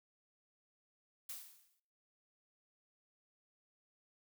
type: noise with exponential decay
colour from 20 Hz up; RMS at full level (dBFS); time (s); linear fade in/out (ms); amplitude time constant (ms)
blue; -43; 1.29-1.8; 5; 110
effects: noise-tail reverb RT60 0.8 s tail -26 dB re dry